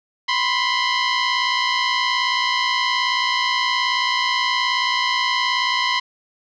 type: tone pair together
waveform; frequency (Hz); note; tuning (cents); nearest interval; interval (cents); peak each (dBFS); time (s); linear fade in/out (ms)
15% pulse; 989.2 / 1048; B5 / C6; +3 / +2; minor second; 99; -14; 0.28-6; 10
effects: resampled to 16000 Hz + 8-bit